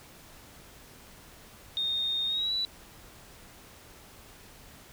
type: tone with pitch glide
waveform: sine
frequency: 3684 to 3948 Hz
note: A#7 to B7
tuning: -21 to -1 cents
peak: -27 dBFS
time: 1.77-2.65 s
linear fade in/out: 0 ms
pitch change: +120 cents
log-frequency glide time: 2.27-2.53 s
effects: pink hiss -52 dBFS RMS until 4.92 s